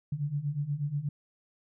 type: beating tone pair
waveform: sine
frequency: 140 / 148.3 Hz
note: C#3 / D3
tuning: +18 / +17 cents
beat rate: 8.3 Hz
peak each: -34 / -31 dBFS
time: 0.12-1.09 s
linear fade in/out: 5 ms
effects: none